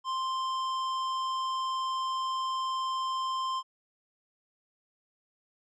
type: tone with hard clipping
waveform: sine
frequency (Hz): 1046.5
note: C6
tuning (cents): 0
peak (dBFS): -31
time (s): 0.04-3.63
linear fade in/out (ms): 50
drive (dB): 13
effects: low-pass 7000 Hz 12 dB/octave